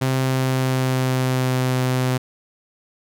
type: tone with pitch glide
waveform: sawtooth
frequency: 131.2 to 128.06 Hz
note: C3 to C3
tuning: +5 to -37 cents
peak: -14 dBFS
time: 0.01-2.18 s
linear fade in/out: 10 ms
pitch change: -42 cents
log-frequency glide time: 0.2-1.74 s
effects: none